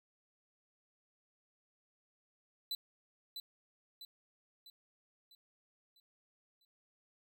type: tone with echo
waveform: 45% pulse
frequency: 3992 Hz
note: B7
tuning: 18 cents sharp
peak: -36 dBFS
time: 2.71-2.75 s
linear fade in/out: 2 ms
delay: 650 ms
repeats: 6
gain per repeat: -6 dB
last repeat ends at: 6.65 s
effects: none